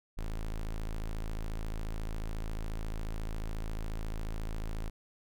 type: tone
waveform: square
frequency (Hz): 27.08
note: A0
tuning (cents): -27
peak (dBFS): -34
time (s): 0.17-4.9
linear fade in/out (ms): 10
effects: none